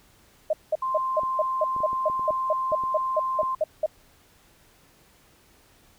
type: tone bursts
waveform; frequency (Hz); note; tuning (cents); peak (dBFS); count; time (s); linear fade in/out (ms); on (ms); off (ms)
sine; 622.3; D#5; 0; -19; 16; 0.5-3.862; 5; 32; 190
type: tone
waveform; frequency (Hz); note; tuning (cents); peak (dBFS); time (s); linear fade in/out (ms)
sine; 1046.5; C6; 0; -24; 0.82-3.55; 5
type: clicks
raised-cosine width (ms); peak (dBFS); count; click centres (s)
2; -28; 10; 1.234 / 1.764 / 1.804 / 1.931 / 2.099 / 2.195 / 2.307 / 2.718 / 2.837 / 3.432
effects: pink hiss -58 dBFS RMS until 5.98 s